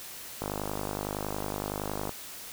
click train, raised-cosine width 1 ms, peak -18 dBFS, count 86, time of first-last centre 0.42-2.093 s, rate 50.8 Hz, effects white hiss -43 dBFS RMS until 2.52 s

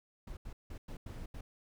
brown noise bursts at uneven times, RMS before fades -44 dBFS, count 6, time 0.27-0.37 / 0.45-0.53 / 0.7-0.78 / 0.88-0.97 / 1.06-1.26 / 1.34-1.41 s, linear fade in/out 5 ms, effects none

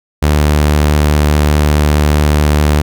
sawtooth tone, 74.6 Hz, D2, 28 cents sharp, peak -4 dBFS, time 0.22-2.82 s, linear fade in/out 10 ms, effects none

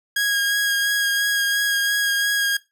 sawtooth tone with vibrato, 1640 Hz, G#6, 22 cents flat, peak -15 dBFS, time 0.16-2.57 s, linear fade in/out 5 ms, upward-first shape sine, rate 2.9 Hz, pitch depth 15 cents each way, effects noise-tail reverb RT60 0.2 s tail -18 dB re dry

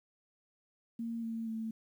sine tone with pitch steps, 230.5 / 226.7 / 222.9 Hz, A#3 / A#3 / A3, -19 / -48 / +23 cents, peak -35 dBFS, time 0.99-1.71 s, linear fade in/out 5 ms, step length 240 ms, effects 11-bit

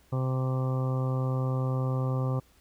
harmonic tone, 130 Hz, C3, 11 cents flat, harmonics 1 / 2 / 3 / 4 / 5 / 6 / 7 / 8 / 9, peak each -26 / -37 / -40 / -37 / -47 / -45 / -48 / -45 / -42 dBFS, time 0.12-2.4 s, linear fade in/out 10 ms, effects added 60 Hz sine -63 dBFS peak until 2.6 s + pink hiss -63 dBFS RMS until 2.6 s

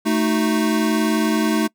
square chord, D# diminished, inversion second, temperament equal, 220 / 311.1 / 370 Hz, A3 / D#4 / F#4, 0 / 0 / 0 cents, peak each -20 / -21 / -26 dBFS, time 0.05-1.68 s, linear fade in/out 20 ms, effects noise-tail reverb RT60 0.1 s tail -25 dB re dry

